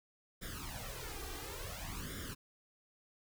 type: noise with flanger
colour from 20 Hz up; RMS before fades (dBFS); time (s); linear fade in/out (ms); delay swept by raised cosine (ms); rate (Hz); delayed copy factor
pink; -44; 0.41-2.35; 20; 0.56 to 2.56; 0.57; +0.9
effects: none